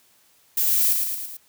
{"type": "noise with echo", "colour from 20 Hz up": "violet", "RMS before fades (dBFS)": -21, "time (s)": [0.57, 0.93], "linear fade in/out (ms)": 5, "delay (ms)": 110, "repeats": 4, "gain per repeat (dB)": -4, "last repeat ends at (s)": 1.37, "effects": ["white hiss -59 dBFS RMS until 1.48 s", "high-pass 60 Hz 12 dB/octave"]}